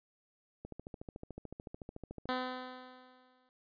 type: click train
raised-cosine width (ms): 2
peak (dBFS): -31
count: 23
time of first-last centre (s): 0.65-2.256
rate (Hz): 13.7
type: tone with exponential decay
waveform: 10% pulse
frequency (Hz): 254.4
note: C4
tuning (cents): -48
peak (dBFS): -23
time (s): 2.29-3.49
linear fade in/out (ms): 0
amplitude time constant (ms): 260
effects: resampled to 11025 Hz